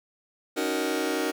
sawtooth chord, D# minor seventh, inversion third, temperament just, 280 / 311.1 / 373.4 / 466.7 Hz, C#4 / D#4 / F#4 / A#4, +18 / 0 / +16 / +2 cents, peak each -28 / -26 / -27 / -27 dBFS, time 0.56-1.32 s, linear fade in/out 20 ms, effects none

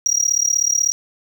triangle tone with amplitude modulation, 5720 Hz, F8, 41 cents sharp, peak -10 dBFS, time 0.06-0.92 s, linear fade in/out 0 ms, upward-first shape sine, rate 36.2 Hz, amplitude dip 95%, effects none

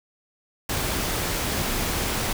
pink noise, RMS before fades -26 dBFS, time 0.69-2.33 s, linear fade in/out 5 ms, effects none

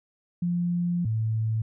sine tone pair in turn, 174.61 / 110.74 Hz, F3 / A2, 0 / +12 cents, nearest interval minor sixth, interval 788 cents, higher first, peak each -23 dBFS, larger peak neither, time 0.42-1.05 / 1.05-1.62 s, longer first, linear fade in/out 5 ms, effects none

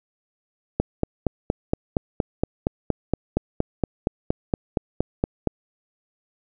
click train, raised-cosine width 2 ms, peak -6 dBFS, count 21, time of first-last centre 0.8-5.473 s, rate 4.28 Hz, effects none

